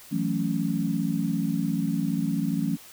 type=chord; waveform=sine; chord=F# minor seventh; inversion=third; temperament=equal; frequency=164.81 / 185 / 220 / 277.2 Hz; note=E3 / F#3 / A3 / C#4; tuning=0 / 0 / 0 / 0 cents; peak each=-29 dBFS; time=0.11-2.77 s; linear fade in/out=20 ms; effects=white hiss -48 dBFS RMS until 2.92 s